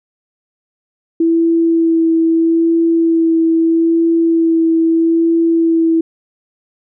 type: tone with vibrato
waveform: sine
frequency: 329.6 Hz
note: E4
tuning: in tune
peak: -9 dBFS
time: 1.2-6.01 s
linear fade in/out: 5 ms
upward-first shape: sine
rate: 0.78 Hz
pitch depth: 14 cents each way
effects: none